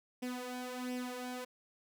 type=tone with flanger; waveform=sawtooth; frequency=250 Hz; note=B3; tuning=21 cents sharp; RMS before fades=-41 dBFS; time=0.22-1.45 s; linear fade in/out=10 ms; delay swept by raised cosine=0.36 to 2.76 ms; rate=1.4 Hz; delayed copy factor=+0.7; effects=none